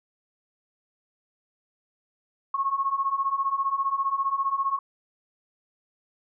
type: beating tone pair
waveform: sine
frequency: 1083 / 1098 Hz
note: C#6 / C#6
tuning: -41 / -17 cents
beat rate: 15 Hz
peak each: -28 / -25 dBFS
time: 2.54-4.79 s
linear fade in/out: 5 ms
effects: none